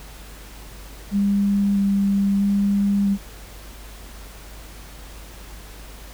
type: tone with vibrato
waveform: sine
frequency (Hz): 199.6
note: G3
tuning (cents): +32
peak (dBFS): -16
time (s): 1.11-3.18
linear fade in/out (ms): 50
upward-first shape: square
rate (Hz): 0.77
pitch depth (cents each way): 9
effects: added 50 Hz sine -39 dBFS peak until 6.13 s + pink hiss -43 dBFS RMS until 6.13 s